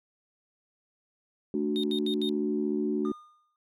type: chord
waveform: sine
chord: D major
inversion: second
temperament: equal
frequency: 220 / 293.7 / 370 Hz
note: A3 / D4 / F#4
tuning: 0 / 0 / 0 cents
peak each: -30 dBFS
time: 1.54-3.12 s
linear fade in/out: 2 ms
type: tone bursts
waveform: triangle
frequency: 3691 Hz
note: A#7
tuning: 18 cents flat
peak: -30 dBFS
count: 4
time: 1.76-2.291 s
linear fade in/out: 0 ms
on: 75 ms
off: 77 ms
type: tone with exponential decay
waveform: triangle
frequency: 1218 Hz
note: D#6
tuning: 37 cents flat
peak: -35 dBFS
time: 3.05-3.56 s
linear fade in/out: 1 ms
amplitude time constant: 110 ms
effects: tanh soft clip ceiling -16 dBFS